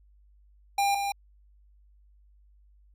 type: tone pair in turn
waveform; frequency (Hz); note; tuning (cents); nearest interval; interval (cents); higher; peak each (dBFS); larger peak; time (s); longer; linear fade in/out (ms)
square; 800 / 800; G5 / G5; +35 / +35; unison; 0; neither; -23 / -28; first; 0.78-0.95 / 0.95-1.12; neither; 5
effects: added 50 Hz sine -56 dBFS peak until 2.94 s + AAC 48 kbps